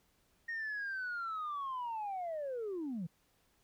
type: linear sweep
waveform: sine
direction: down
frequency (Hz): 1864.7 to 153.5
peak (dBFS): -35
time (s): 0.48-3.07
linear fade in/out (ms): 10
effects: tanh soft clip ceiling -34 dBFS + pink hiss -73 dBFS RMS until 3.63 s